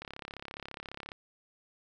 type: click train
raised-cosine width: 0.3 ms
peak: -25 dBFS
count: 39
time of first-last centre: 0.02-1.118 s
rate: 34.6 Hz
effects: none